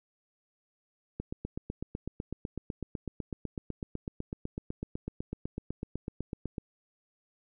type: click train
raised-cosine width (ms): 3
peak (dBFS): -22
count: 44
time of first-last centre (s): 1.2-6.582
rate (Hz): 7.99
effects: none